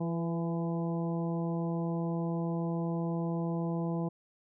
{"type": "harmonic tone with a mistuned harmonic", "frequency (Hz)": 168, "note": "E3", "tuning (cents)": 33, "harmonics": [1, 2, 3, 4, 5, 6], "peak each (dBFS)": [-31, -37, -41, -43, -45, -47], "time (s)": [0, 4.09], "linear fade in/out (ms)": 10, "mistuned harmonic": 3, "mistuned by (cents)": -24, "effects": []}